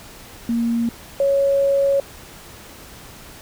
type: tone pair in turn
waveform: sine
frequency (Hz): 233.1 / 554.4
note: A#3 / C#5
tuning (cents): 0 / 0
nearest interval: octave + minor third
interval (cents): 1500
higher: second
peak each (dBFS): -17 / -14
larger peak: second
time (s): 0.49-0.89 / 1.2-2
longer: second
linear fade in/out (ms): 2
effects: pink hiss -41 dBFS RMS until 3.41 s